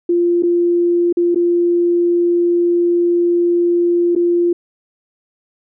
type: tone with dropouts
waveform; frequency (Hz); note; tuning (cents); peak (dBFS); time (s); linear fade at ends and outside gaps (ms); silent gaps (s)
sine; 346.9; F4; -12; -11; 0.09-4.53; 5; 0.425-0.433 / 1.127-1.17 / 1.347-1.357 / 4.152-4.161
effects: none